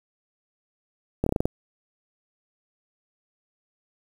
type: slowing click train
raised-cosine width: 2 ms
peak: -9 dBFS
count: 7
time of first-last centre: 1.24-1.455 s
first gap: 24 ms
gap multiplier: 1.16
effects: 7-bit